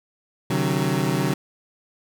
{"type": "tone cluster", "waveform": "25% pulse", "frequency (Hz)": [134.1, 152.7, 186.3], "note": ["C3", "D#3", "F#3"], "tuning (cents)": [43, -32, 12], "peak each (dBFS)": -21, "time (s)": [0.5, 1.34], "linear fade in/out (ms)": 5, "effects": []}